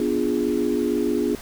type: chord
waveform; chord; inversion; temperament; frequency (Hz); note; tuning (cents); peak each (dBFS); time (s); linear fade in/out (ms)
sine; B diminished seventh; none; equal; 246.9 / 293.7 / 349.2 / 415.3; B3 / D4 / F4 / Ab4; 0 / 0 / 0 / 0; -25; 0-1.35; 2
effects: pink hiss -40 dBFS RMS until 1.41 s